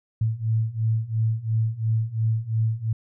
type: beating tone pair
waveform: sine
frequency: 110 / 112.9 Hz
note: A2 / A2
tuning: 0 / +45 cents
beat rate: 2.9 Hz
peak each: -25 / -23 dBFS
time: 0.21-2.93 s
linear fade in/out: 5 ms
effects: none